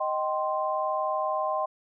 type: chord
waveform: sine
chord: C minor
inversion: first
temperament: equal with one note detuned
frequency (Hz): 622.3 / 774.5 / 1046.5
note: Eb5 / G5 / C6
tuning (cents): 0 / -21 / 0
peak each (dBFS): -29 / -31 / -29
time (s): 0-1.66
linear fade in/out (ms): 10
effects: none